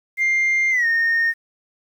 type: tone with pitch glide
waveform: sine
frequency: 2100 to 1838.7 Hz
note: C7 to A#6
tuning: +6 to -24 cents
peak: -14 dBFS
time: 0.17-1.34 s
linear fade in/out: 50 ms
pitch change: -230 cents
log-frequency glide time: 0.71-0.86 s
effects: tanh soft clip ceiling -13 dBFS + 8-bit